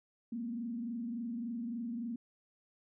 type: tone with frequency modulation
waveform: sine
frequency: 234.6 Hz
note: A#3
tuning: 11 cents sharp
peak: -36 dBFS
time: 0.32-2.16 s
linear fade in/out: 5 ms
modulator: 23.5 Hz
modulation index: 0.67
effects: none